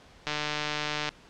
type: click train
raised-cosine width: 0.2 ms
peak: -12 dBFS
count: 124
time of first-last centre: 0.27-1.09 s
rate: 150 Hz
effects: pink hiss -54 dBFS RMS until 1.29 s + low-pass 5000 Hz 12 dB/octave